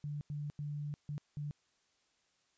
sine tone bursts at uneven times, 146.83 Hz, D3, in tune, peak -37 dBFS, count 5, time 0.04-0.21 / 0.3-0.5 / 0.59-0.94 / 1.09-1.18 / 1.37-1.51 s, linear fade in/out 0 ms, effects white hiss -75 dBFS RMS until 2.57 s + resampled to 16000 Hz

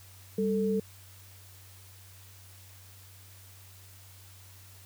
sine tone pair together, 197 / 442.3 Hz, G3 / A4, +9 / +9 cents, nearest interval octave + major second, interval 1400 cents, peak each -28 dBFS, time 0.38-0.8 s, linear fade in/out 5 ms, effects added 95 Hz sine -52 dBFS peak until 4.85 s + white hiss -55 dBFS RMS until 4.85 s

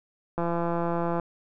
click train, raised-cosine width 1 ms, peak -15 dBFS, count 140, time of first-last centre 0.38-1.198 s, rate 170 Hz, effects none

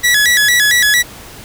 sawtooth tone with vibrato, 1815 Hz, A#6, 47 cents flat, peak -5 dBFS, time 0.03-1.03 s, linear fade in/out 20 ms, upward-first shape square, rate 4.4 Hz, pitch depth 120 cents each way, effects pink hiss -34 dBFS RMS until 1.44 s

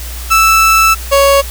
30% pulse tone pair in turn, 1318.5 / 556 Hz, E6 / C#5, 0 / +5 cents, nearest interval octave + minor third, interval 1495 cents, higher first, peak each -3 dBFS, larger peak neither, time 0.3-0.95 / 1.11-1.42 s, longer first, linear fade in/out 20 ms, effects added 60 Hz sine -22 dBFS peak until 1.5 s + white hiss -28 dBFS RMS until 1.5 s

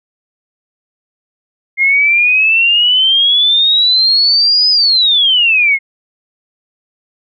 sine exponential two-way sweep, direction up then down, 2121 to 5060 to 2121 Hz, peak -7 dBFS, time 1.77-5.79 s, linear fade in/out 50 ms, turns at 4.7 s, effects none

